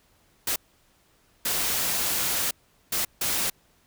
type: noise bursts at uneven times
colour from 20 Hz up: white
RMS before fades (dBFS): -26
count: 4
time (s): 0.47-0.56 / 1.45-2.51 / 2.92-3.05 / 3.21-3.5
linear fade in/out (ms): 5
effects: pink hiss -63 dBFS RMS until 3.86 s